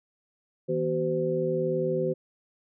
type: tone cluster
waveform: sine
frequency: 161.3 / 242.2 / 379.7 / 512 Hz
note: E3 / B3 / F#4 / C5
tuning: -37 / -34 / +45 / -38 cents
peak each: -31 / -36 / -28 / -28 dBFS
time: 0.68-2.14 s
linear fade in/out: 20 ms
effects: none